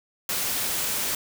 white noise, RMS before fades -27 dBFS, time 0.29-1.15 s, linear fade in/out 2 ms, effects none

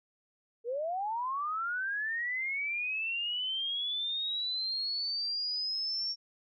sine linear sweep, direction up, 449.4 to 5520 Hz, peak -31 dBFS, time 0.64-6.16 s, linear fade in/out 50 ms, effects none

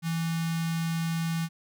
square tone with notch filter, 164.81 Hz, E3, in tune, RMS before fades -29 dBFS, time 0.02-1.49 s, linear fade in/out 50 ms, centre 500 Hz, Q 0.5, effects none

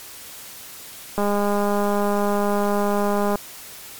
click train, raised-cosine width 1 ms, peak -9 dBFS, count 445, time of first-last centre 1.18-3.356 s, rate 204 Hz, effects white hiss -39 dBFS RMS until 3.99 s + MP3 96 kbps

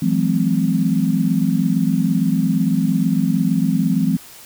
sine tone cluster, 165.3 / 183 / 211.6 / 258.5 Hz, E3 / F#3 / G#3 / C4, +5 / -19 / +33 / -21 cents, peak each -20 dBFS, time 0.02-4.17 s, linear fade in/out 5 ms, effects white hiss -41 dBFS RMS until 4.45 s

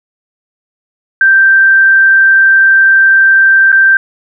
sine tone with dropouts, 1568 Hz, G6, in tune, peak -3 dBFS, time 1.21-3.97 s, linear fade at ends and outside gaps 2 ms, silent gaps 3.719-3.726 s, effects none

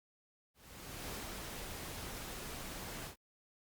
pink noise with ADSR envelope, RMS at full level -43 dBFS, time 0.54-3.16 s, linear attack 610 ms, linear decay 73 ms, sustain -2 dB, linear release 97 ms, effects Opus 48 kbps

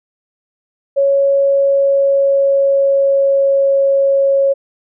sine tone with pitch glide, 554.4 to 549.9 Hz, C#5 to C#5, 0 to -14 cents, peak -9 dBFS, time 0.96-4.54 s, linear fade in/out 20 ms, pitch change -14 cents, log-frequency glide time 1.39-3.81 s, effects none

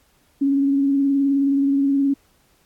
sine tone with vibrato, 277.2 Hz, C#4, in tune, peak -15 dBFS, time 0.41-2.14 s, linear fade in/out 10 ms, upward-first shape triangle, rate 19 Hz, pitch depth 33 cents each way, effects pink hiss -60 dBFS RMS until 2.65 s + AAC 64 kbps

